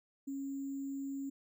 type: tone with sample-and-hold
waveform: sine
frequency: 274.8 Hz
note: C#4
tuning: 15 cents flat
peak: -37 dBFS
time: 0.27-1.3 s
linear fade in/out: 10 ms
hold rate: 7350 Hz
effects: none